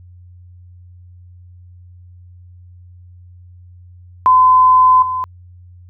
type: tone with level steps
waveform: sine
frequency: 1020 Hz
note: C6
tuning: 44 cents flat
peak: -6 / -17 dBFS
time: 4.26-5.24 s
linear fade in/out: 0 ms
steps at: 5.02 s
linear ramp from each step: 5 ms
effects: added 89 Hz sine -38 dBFS peak until 5.89 s

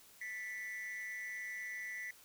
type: tone with amplitude modulation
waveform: triangle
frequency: 1975.5 Hz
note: B6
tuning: in tune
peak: -36 dBFS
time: 0.21-2.11 s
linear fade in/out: 5 ms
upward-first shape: sine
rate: 208 Hz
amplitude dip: 75%
effects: white hiss -61 dBFS RMS until 2.24 s

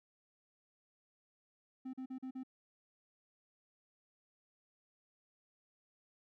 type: tone bursts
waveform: triangle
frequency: 260 Hz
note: C4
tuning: 11 cents flat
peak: -39 dBFS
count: 5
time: 1.85-2.435 s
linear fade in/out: 10 ms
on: 85 ms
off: 40 ms
effects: none

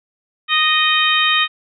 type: harmonic tone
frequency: 620 Hz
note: D#5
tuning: 6 cents flat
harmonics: 2 / 3 / 4 / 5 / 6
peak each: -19 / -19 / -19 / -19 / -19 dBFS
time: 0.48-1.48 s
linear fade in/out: 50 ms
effects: none

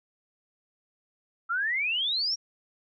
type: exponential sweep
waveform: sine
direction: up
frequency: 1318.5 to 5710 Hz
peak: -25 dBFS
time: 1.49-2.36 s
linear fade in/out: 20 ms
effects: none

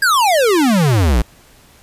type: exponential sweep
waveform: square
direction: down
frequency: 1665 to 51.91 Hz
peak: -11 dBFS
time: 0.02-1.22 s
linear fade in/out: 5 ms
effects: pink hiss -47 dBFS RMS until 1.82 s + resampled to 32000 Hz

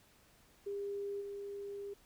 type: tone with level steps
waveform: sine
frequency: 402.3 Hz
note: G4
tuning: 45 cents sharp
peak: -37 / -41 dBFS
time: 0.66-1.94 s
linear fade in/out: 10 ms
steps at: 1.2 s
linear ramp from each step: 20 ms
effects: pink hiss -66 dBFS RMS until 2.05 s

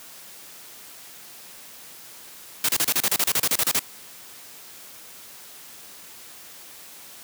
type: noise bursts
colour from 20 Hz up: white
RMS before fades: -21 dBFS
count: 15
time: 2.64-3.793 s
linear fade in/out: 2 ms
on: 47 ms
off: 32 ms
effects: white hiss -44 dBFS RMS until 7.23 s + high-pass 100 Hz 12 dB/octave

